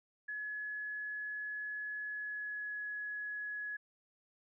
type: tone with pitch glide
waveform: sine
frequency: 1697 to 1686.3 Hz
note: G#6 to G#6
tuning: +37 to +26 cents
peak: -38 dBFS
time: 0.28-3.77 s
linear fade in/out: 10 ms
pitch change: -11 cents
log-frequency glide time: 2.04-2.82 s
effects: none